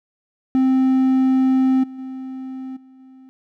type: tone with level steps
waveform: triangle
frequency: 261.6 Hz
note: C4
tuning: in tune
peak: -11 / -30 / -26 / -42 / -40 dBFS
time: 0.55-3.29 s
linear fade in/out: 0 ms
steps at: 1.83 / 1.98 / 2.76 / 2.99 s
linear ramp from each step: 10 ms
effects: none